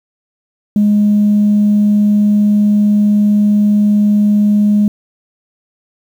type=tone; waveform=sine; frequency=207.7 Hz; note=G#3; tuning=in tune; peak=-6 dBFS; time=0.76-4.88 s; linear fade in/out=2 ms; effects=tanh soft clip ceiling -4 dBFS + 7-bit